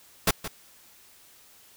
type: noise with echo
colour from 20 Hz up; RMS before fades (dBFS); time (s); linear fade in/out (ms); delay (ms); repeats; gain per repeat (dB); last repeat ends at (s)
pink; -21; 0.27-0.31; 5; 170; 1; -13; 0.48
effects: white hiss -55 dBFS RMS until 1.76 s